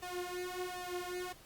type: tone with flanger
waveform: sawtooth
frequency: 360.5 Hz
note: F#4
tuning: 45 cents flat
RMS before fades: -41 dBFS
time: 0.02-1.33 s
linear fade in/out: 10 ms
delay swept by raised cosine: 1.1 to 5.1 ms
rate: 1.3 Hz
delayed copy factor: +0.9
effects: pink hiss -58 dBFS RMS until 1.45 s + Opus 48 kbps